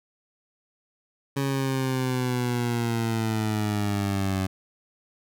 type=linear sweep; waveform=20% pulse; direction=down; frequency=138.59 to 94 Hz; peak=-19 dBFS; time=1.36-4.47 s; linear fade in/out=10 ms; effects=none